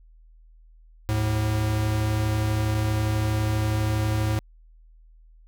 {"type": "tone pair together", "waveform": "square", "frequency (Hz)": [75.49, 107.8], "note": ["D2", "A2"], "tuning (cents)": [48, -35], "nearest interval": "tritone", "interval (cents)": 617, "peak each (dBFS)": [-30, -23], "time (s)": [1.09, 4.39], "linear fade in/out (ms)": 0, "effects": ["added 40 Hz sine -49 dBFS peak until 5.47 s"]}